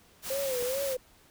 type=noise; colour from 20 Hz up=white; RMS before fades=-37 dBFS; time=0.22-0.97 s; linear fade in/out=50 ms
type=tone with vibrato; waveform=sine; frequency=522 Hz; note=C5; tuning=4 cents flat; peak=-29 dBFS; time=0.3-0.97 s; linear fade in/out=5 ms; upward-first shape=sine; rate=2.4 Hz; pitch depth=120 cents each way
type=clicks; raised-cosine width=1 ms; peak=-36 / -28 dBFS; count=2; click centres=0.453 / 0.625 s
effects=pink hiss -60 dBFS RMS until 1.3 s